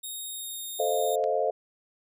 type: tone with pitch glide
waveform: 5% pulse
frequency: 3729 to 3680 Hz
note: A#7 to A#7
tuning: 0 to -23 cents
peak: -28 dBFS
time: 0.03-1.16 s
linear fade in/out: 10 ms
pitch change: -23 cents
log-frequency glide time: 0.22-0.92 s
type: chord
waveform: sine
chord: F dominant seventh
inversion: first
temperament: equal with one note detuned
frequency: 440 / 524.8 / 622.3 / 698.5 Hz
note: A4 / C5 / Eb5 / F5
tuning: 0 / +5 / 0 / 0 cents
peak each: -29 dBFS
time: 0.79-1.51 s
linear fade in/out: 10 ms
type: click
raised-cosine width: 0.2 ms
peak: -27 dBFS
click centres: 1.24 s
effects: none